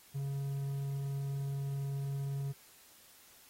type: tone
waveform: triangle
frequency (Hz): 138.7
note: C#3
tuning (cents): +1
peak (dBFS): -32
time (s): 0.14-2.53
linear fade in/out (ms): 20
effects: white hiss -60 dBFS RMS until 3.49 s + AAC 48 kbps